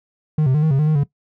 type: tone with pitch steps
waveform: triangle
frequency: 153.6 / 130.5 / 151.3 / 157.7 / 135.5 / 152.1 / 155.3 / 142.4 Hz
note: D#3 / C3 / D#3 / D#3 / C#3 / D#3 / D#3 / C#3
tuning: -22 / -4 / -48 / +24 / -39 / -39 / -3 / +47 cents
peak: -11 dBFS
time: 0.38-1.036 s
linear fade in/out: 5 ms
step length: 82 ms
effects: noise-tail reverb RT60 0.1 s tail -18 dB re dry